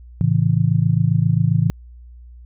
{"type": "chord", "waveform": "sine", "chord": "A major", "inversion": "none", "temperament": "just", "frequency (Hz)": [110, 137.5, 165], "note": ["A2", "C#3", "E3"], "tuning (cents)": [0, -14, 2], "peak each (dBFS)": -18, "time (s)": [0.21, 1.7], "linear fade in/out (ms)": 0, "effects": ["added 60 Hz sine -38 dBFS peak until 2.45 s"]}